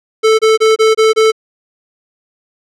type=tone bursts; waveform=square; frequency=440 Hz; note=A4; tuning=in tune; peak=-7 dBFS; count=6; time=0.23-1.32 s; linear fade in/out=20 ms; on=160 ms; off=26 ms; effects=low-pass 7000 Hz 12 dB/octave